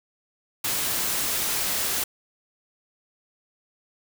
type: noise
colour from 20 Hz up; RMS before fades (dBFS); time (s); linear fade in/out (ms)
white; -26; 0.64-2.04; 5
effects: none